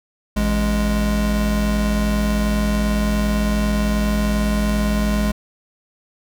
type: tone pair together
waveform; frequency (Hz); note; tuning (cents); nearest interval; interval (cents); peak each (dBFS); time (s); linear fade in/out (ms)
square; 55.01 / 207.7; A1 / G#3; 0 / 0; octave + major seventh; 2300; -20; 0.36-5.32; 10
effects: none